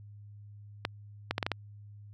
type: clicks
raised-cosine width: 0.3 ms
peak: -13 dBFS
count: 6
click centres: 0.851 / 1.31 / 1.381 / 1.428 / 1.465 / 1.517 s
effects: added 103 Hz sine -47 dBFS peak until 2.13 s